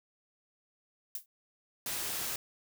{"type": "noise with exponential decay", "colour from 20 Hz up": "violet", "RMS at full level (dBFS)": -33, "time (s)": [1.15, 1.26], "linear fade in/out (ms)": 2, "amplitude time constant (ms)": 23}
{"type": "noise", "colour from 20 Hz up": "white", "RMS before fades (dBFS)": -36, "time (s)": [1.86, 2.36], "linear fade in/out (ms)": 2}
{"effects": []}